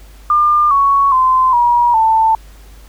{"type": "tone with pitch steps", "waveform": "sine", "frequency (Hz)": [1200, 1113.2, 1032.7, 958, 888.7], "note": ["D6", "C#6", "C6", "A#5", "A5"], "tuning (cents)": [37, 7, -23, 47, 17], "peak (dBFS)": -8, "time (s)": [0.3, 2.35], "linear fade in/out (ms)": 2, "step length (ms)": 410, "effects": ["added 50 Hz sine -36 dBFS peak until 2.88 s", "pink hiss -46 dBFS RMS until 2.88 s"]}